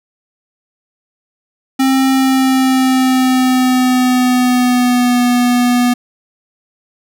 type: tone with pitch glide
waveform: square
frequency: 265.5 to 244.9 Hz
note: C4 to B3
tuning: +25 to -14 cents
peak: -10 dBFS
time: 1.79-5.94 s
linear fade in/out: 10 ms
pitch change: -139 cents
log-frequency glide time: 2.11-5.21 s
effects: none